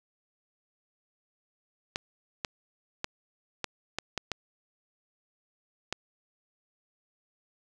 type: clicks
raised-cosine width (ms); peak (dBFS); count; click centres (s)
0.2; -13; 8; 1.959 / 2.448 / 3.044 / 3.643 / 3.986 / 4.177 / 4.317 / 5.926
effects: 8-bit